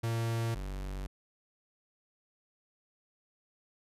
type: tone pair in turn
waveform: 45% pulse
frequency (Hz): 114.8 / 47.86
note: A#2 / G1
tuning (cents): -26 / -41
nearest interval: octave + minor third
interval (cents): 1515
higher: first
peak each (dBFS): -30 / -36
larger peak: first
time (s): 0.03-0.55 / 0.55-1.07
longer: neither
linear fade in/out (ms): 10
effects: resampled to 32000 Hz